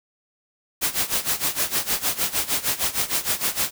white noise with tremolo, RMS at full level -21 dBFS, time 0.81-3.71 s, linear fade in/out 20 ms, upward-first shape sine, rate 6.5 Hz, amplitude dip 85%, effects none

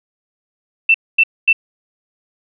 sine tone bursts, 2674 Hz, E7, 24 cents sharp, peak -7 dBFS, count 3, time 0.89-1.529 s, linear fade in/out 5 ms, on 53 ms, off 240 ms, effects none

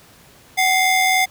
35% pulse ring-modulated tone, 1419 Hz, F6, 27 cents sharp, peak -9 dBFS, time 0.57-1.26 s, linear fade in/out 20 ms, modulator 668 Hz, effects pink hiss -48 dBFS RMS until 1.3 s + high-pass 60 Hz 12 dB/octave

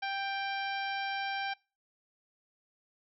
harmonic tone, 787 Hz, G5, 7 cents sharp, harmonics 1 / 2 / 3 / 4 / 5 / 6 / 7, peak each -35 / -38 / -40 / -44 / -48 / -50 / -50 dBFS, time 0.02-1.54 s, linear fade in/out 10 ms, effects noise-tail reverb RT60 0.3 s tail -24 dB re dry

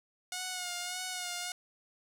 5% pulse tone with vibrato, 723 Hz, F#5, 40 cents flat, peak -24 dBFS, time 0.32-1.52 s, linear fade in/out 2 ms, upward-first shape sine, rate 1.7 Hz, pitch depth 38 cents each way, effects none

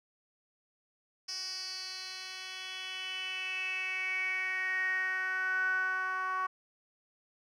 10% pulse tone with band-pass filter sweep, 374.2 Hz, F#4, 20 cents sharp, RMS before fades -35 dBFS, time 1.28-6.47 s, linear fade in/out 10 ms, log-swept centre 5100 to 1200 Hz, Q 7.5, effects none

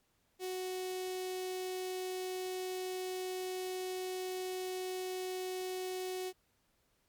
sawtooth tone with notch filter, 370.1 Hz, F#4, in tune, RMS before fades -39 dBFS, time 0.39-6.33 s, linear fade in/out 50 ms, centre 1300 Hz, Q 0.81, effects pink hiss -75 dBFS RMS until 7.08 s + MP3 96 kbps

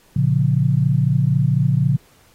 sine chord, Bb minor, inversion none, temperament equal with one note detuned, 116.54 / 140.61 / 174.61 Hz, Bb2 / Db3 / F3, 0 / +25 / 0 cents, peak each -19 / -16 / -21 dBFS, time 0.16-1.97 s, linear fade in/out 5 ms, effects pink hiss -54 dBFS RMS until 2.34 s + AAC 48 kbps

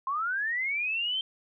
sine linear sweep, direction up, 1041 to 3152 Hz, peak -27 dBFS, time 0.07-1.21 s, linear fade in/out 2 ms, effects none

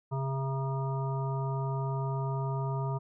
harmonic tone with a mistuned harmonic, 135.2 Hz, C#3, 43 cents flat, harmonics 1 / 3 / 5 / 7 / 9, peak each -30 / -40 / -42 / -39 / -44 dBFS, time 0.11-2.99 s, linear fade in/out 20 ms, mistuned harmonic 5, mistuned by -20 cents, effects none

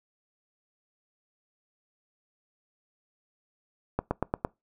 accelerating click train, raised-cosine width 1 ms, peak -12 dBFS, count 5, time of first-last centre 3.99-4.449 s, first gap 120 ms, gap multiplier 0.97, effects noise-tail reverb RT60 0.2 s tail -23 dB re dry

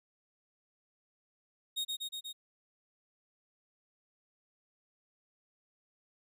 40% pulse tone with echo, 3729 Hz, A#7, in tune, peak -31 dBFS, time 1.76-1.85 s, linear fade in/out 20 ms, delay 120 ms, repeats 4, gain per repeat -2 dB, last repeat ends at 2.33 s, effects none

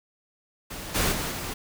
pink noise with level steps, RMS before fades -37 / -24 / -30 / -33 dBFS, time 0.7-1.54 s, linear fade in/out 10 ms, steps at 0.94 / 1.11 / 1.3 s, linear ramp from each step 20 ms, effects none

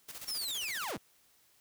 white noise with tremolo, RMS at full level -44 dBFS, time 0.08-0.92 s, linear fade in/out 10 ms, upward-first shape square, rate 15 Hz, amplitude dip 60%
sawtooth linear sweep, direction down, 5588 to 41.9 Hz, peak -32 dBFS, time 0.27-0.98 s, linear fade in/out 20 ms
effects white hiss -67 dBFS RMS until 1.6 s

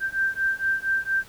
sine beating tone pair, 1568 / 1572.3 Hz, G6 / G6, 0 / +5 cents, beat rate 4.3 Hz, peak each -25 dBFS, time 0-1.24 s, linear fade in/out 50 ms, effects pink hiss -49 dBFS RMS until 1.28 s

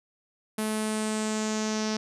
sawtooth tone with low-pass filter sweep, 216.2 Hz, A3, 30 cents flat, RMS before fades -29 dBFS, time 0.58-1.97 s, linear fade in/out 5 ms, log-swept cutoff 11000 to 5500 Hz, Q 4, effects none

